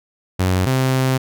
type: tone pair in turn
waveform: sawtooth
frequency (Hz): 92.5 / 130.81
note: F#2 / C3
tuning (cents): 0 / 0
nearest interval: tritone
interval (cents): 600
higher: second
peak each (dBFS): -11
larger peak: neither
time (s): 0.39-0.66 / 0.66-1.18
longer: second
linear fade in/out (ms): 10
effects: none